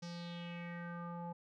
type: tone with low-pass filter sweep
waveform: square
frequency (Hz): 172.3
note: F3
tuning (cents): -23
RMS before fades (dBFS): -45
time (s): 0.02-1.33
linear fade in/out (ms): 10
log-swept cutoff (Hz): 5600 to 810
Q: 4.1
effects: none